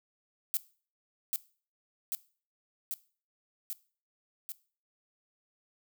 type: noise with echo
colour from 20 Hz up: violet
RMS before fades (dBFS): -29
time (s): 0.54-0.57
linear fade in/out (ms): 0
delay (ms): 790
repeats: 5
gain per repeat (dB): -2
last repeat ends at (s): 4.52
effects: noise-tail reverb RT60 0.4 s tail -19 dB re dry